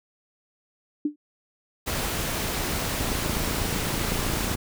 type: tone with exponential decay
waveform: sine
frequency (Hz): 296.4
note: D4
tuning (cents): +16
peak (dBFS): -18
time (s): 1.05-1.16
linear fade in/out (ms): 5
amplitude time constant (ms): 23
type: noise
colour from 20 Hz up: pink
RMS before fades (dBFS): -28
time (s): 1.86-4.56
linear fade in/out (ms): 20
type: click train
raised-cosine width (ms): 3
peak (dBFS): -18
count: 44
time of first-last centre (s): 3.01-4.551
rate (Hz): 27.9
effects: none